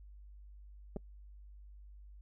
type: clicks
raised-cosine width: 2 ms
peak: -28 dBFS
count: 2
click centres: 0.962 / 0.967 s
effects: noise-tail reverb RT60 0.1 s tail -26 dB re dry + added 50 Hz sine -51 dBFS peak until 2.21 s

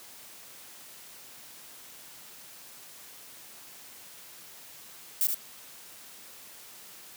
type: noise with echo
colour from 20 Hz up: violet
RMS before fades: -25 dBFS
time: 5.21-5.27 s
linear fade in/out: 0 ms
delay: 74 ms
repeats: 1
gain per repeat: -5 dB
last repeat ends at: 5.344 s
effects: white hiss -49 dBFS RMS until 7.16 s + high-pass 100 Hz 12 dB/octave

